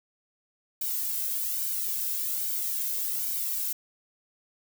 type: noise with flanger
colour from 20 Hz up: violet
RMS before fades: -30 dBFS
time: 0.81-3.73 s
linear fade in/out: 5 ms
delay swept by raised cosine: 1.3 to 1.93 ms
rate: 1.2 Hz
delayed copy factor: +0.8
effects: none